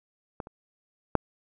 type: clicks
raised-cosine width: 1 ms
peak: -20 / -29 / -6 dBFS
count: 3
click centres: 0.402 / 0.471 / 1.153 s
effects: none